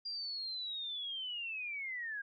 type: linear sweep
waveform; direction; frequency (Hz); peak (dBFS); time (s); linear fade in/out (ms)
sine; down; 4806 to 1600; -38; 0.05-2.22; 10
effects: none